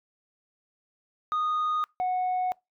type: tone pair in turn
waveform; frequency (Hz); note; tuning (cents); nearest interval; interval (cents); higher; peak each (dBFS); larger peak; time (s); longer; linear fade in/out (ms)
sine; 1236 / 734.9; D#6 / F#5; -12 / -12; major sixth; 900; first; -22; neither; 1.32-1.84 / 2-2.52; neither; 0
effects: noise-tail reverb RT60 0.2 s tail -26 dB re dry + tanh soft clip ceiling -23 dBFS